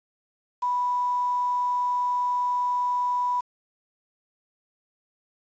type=tone with quantisation; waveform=sine; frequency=985 Hz; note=B5; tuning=5 cents flat; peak=-22 dBFS; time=0.62-3.41 s; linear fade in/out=10 ms; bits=7; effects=resampled to 16000 Hz